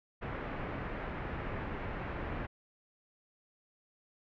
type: low-pass noise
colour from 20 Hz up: pink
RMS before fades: -39 dBFS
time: 0.21-2.47 s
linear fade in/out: 20 ms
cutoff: 2200 Hz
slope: 24 dB/octave
effects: none